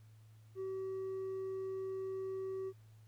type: tone with hard clipping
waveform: triangle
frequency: 381.7 Hz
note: G4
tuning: 46 cents flat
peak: -37 dBFS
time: 0.55-2.73 s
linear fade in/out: 50 ms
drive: 1 dB
effects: added 109 Hz sine -57 dBFS peak until 3.07 s + pink hiss -73 dBFS RMS until 3.07 s